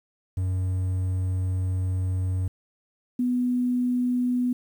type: tone pair in turn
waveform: triangle / sine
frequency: 92.5 / 247.6 Hz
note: F#2 / B3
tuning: 0 / +5 cents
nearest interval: octave + perfect fourth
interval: 1705 cents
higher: second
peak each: -21 dBFS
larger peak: neither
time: 0.37-2.48 / 3.19-4.53 s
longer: first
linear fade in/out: 5 ms
effects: 9-bit